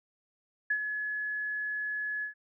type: tone with ADSR envelope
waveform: sine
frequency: 1700 Hz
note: G#6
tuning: 40 cents sharp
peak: -24 dBFS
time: 0.7-2.34 s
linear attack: 7 ms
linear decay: 70 ms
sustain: -7 dB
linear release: 110 ms
effects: none